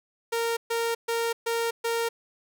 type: tone bursts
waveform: sawtooth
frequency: 462.7 Hz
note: A#4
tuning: 13 cents flat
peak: -21 dBFS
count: 5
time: 0.32-2.09 s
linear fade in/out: 10 ms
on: 250 ms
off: 130 ms
effects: none